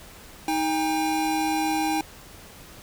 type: tone pair together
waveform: square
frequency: 314.1 / 804 Hz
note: D#4 / G5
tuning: +16 / +44 cents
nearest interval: octave + major third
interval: 1628 cents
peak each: -26 dBFS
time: 0.48-2.01 s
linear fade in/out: 2 ms
effects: pink hiss -46 dBFS RMS until 2.82 s